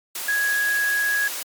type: tone in noise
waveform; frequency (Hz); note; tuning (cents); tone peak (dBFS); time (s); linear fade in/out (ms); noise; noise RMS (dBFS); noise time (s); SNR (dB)
sine; 1661.2; G#6; 0; -19; 0.28-1.28; 5; white; -30; 0.15-1.43; +8
effects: high-pass 400 Hz 12 dB/octave + MP3 96 kbps